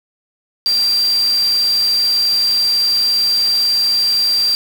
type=tone in noise; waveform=sine; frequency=4718 Hz; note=D8; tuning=7 cents sharp; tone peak=-12 dBFS; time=0.66-4.55 s; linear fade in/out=0 ms; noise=white; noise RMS=-29 dBFS; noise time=0.66-4.55 s; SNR=+14 dB; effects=none